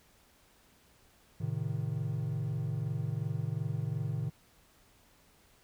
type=chord; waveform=triangle; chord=A diminished; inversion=none; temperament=equal with one note detuned; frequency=110 / 133.02 / 155.56 Hz; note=A2 / C3 / Eb3; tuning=0 / +29 / 0 cents; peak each=-34 dBFS; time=1.4-4.3 s; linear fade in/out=10 ms; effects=pink hiss -64 dBFS RMS until 5.63 s